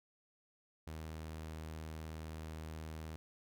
sawtooth tone, 79 Hz, D#2, 27 cents sharp, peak -40 dBFS, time 0.87-3.16 s, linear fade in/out 0 ms, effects none

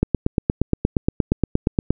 click train, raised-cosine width 3 ms, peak -3 dBFS, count 17, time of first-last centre 0.03-1.906 s, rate 8.53 Hz, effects none

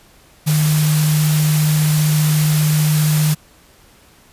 sine tone in noise, 152.5 Hz, D#3, 34 cents flat, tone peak -12 dBFS, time 0.46-3.35 s, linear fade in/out 20 ms, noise white, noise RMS -23 dBFS, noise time 0.46-3.35 s, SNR +8 dB, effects pink hiss -49 dBFS RMS until 4.32 s + resampled to 32000 Hz

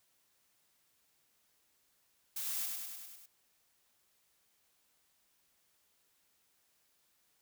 blue noise with echo, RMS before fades -39 dBFS, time 2.36-2.66 s, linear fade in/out 5 ms, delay 100 ms, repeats 6, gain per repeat -3 dB, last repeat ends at 3.26 s, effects white hiss -74 dBFS RMS until 7.41 s

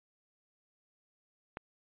click, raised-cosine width 0.5 ms, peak -24 dBFS, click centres 1.571 s, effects resampled to 8000 Hz

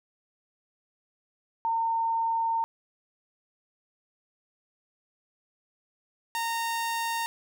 sine / sawtooth tone pair in turn, 911 / 921.6 Hz, A#5 / A#5, -40 / -20 cents, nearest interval unison, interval 20 cents, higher second, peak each -24 dBFS, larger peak neither, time 1.65-2.64 / 6.35-7.26 s, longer first, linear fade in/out 0 ms, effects none

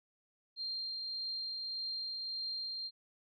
sine tone with tremolo, 4186 Hz, C8, in tune, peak -36 dBFS, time 0.56-2.91 s, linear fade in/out 50 ms, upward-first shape triangle, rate 1.7 Hz, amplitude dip 25%, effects none

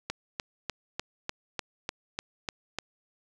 click train, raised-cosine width 0.2 ms, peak -14 dBFS, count 10, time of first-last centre 0.1-2.787 s, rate 3.35 Hz, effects none

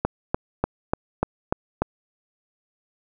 click train, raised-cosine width 1 ms, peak -6 dBFS, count 7, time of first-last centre 0.05-1.82 s, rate 3.39 Hz, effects none

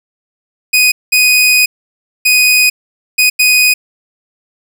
sawtooth tone bursts at uneven times, 2492 Hz, D#7, 2 cents sharp, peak -3 dBFS, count 5, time 0.73-0.92 / 1.12-1.66 / 2.25-2.7 / 3.18-3.3 / 3.39-3.74 s, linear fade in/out 10 ms, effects none

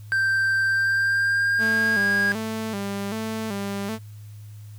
triangle tone with pitch glide, 1568 to 1632.7 Hz, G6 to G#6, 0 to -30 cents, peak -17 dBFS, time 0.12-2.32 s, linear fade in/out 0 ms, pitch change +70 cents, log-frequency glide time 0.65-2.03 s
sawtooth tone with vibrato, 209.9 Hz, G#3, 19 cents sharp, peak -23 dBFS, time 1.58-3.99 s, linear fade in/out 50 ms, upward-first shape square, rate 1.3 Hz, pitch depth 89 cents each way
effects added 105 Hz sine -38 dBFS peak until 4.78 s + white hiss -57 dBFS RMS until 4.78 s

